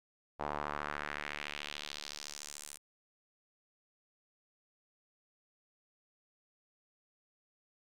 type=tone with band-pass filter sweep; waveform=sawtooth; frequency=73.7 Hz; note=D2; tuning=7 cents sharp; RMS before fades=-42 dBFS; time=0.39-2.78 s; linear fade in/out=20 ms; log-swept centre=840 to 9300 Hz; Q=1.9; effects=none